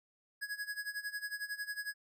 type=tone with tremolo; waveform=square; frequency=1669 Hz; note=G#6; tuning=8 cents sharp; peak=-36 dBFS; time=0.41-1.94 s; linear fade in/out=20 ms; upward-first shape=sine; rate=11 Hz; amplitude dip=85%; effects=none